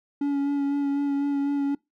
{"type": "tone with vibrato", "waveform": "triangle", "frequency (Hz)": 282.3, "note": "C#4", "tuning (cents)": 32, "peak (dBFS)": -20, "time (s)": [0.21, 1.75], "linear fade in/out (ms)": 5, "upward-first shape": "sine", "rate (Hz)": 4, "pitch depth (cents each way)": 18, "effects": ["noise-tail reverb RT60 0.2 s tail -24 dB re dry"]}